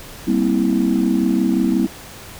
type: chord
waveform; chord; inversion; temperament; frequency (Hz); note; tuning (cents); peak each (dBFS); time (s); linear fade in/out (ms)
sine; C dominant seventh; second; just; 196.22 / 235.5 / 261.6 / 327; G3 / Bb3 / C4 / E4; +2 / +18 / 0 / -14; -19; 0.27-1.87; 10
effects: tanh soft clip ceiling -6 dBFS + pink hiss -37 dBFS RMS until 2.39 s